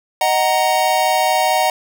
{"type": "chord", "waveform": "square", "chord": "D# minor", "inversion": "none", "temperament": "just", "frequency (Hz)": [622.3, 746.7, 933.4], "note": ["D#5", "F#5", "A#5"], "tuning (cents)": [0, 16, 2], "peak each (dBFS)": [-20, -17, -20], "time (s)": [0.21, 1.7], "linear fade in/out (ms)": 2, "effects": []}